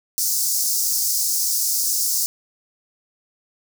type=high-pass noise; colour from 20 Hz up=pink; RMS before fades=-21 dBFS; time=0.18-2.26 s; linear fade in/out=0 ms; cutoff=5000 Hz; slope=48 dB/octave; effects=none